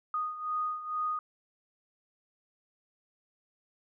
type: beating tone pair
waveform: sine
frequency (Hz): 1238 / 1240.2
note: D#6 / D#6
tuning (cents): -9 / -6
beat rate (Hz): 2.2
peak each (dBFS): -32 / -37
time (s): 0.14-1.19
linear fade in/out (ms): 2
effects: none